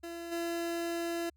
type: tone with level steps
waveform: 30% pulse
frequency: 338.7 Hz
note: E4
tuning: 47 cents sharp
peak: -37 / -30 dBFS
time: 0.03-1.3 s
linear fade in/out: 10 ms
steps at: 0.31 s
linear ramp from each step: 20 ms
effects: added 70 Hz sine -64 dBFS peak until 1.36 s